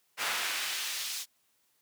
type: noise with high-pass filter sweep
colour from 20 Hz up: brown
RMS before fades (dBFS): -34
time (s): 0.17-1.26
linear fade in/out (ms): 50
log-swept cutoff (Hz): 1400 to 5000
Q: 0.89
effects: white hiss -72 dBFS RMS until 1.81 s + high-pass 80 Hz 12 dB/octave